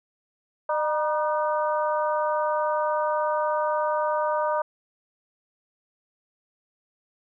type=harmonic tone with a mistuned harmonic; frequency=303.3 Hz; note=D#4; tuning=44 cents flat; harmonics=2 / 3 / 4 / 5; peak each=-25 / -26 / -30 / -36 dBFS; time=0.69-4.62 s; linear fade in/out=5 ms; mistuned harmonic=3; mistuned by=+75 cents; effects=none